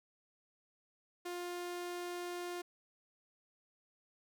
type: tone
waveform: sawtooth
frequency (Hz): 352.7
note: F4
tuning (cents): +17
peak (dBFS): -36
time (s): 1.25-2.62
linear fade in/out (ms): 10
effects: none